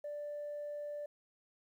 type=tone; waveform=sine; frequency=587.3 Hz; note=D5; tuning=in tune; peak=-38 dBFS; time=0.04-1.06 s; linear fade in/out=5 ms; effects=tanh soft clip ceiling -36 dBFS + 12-bit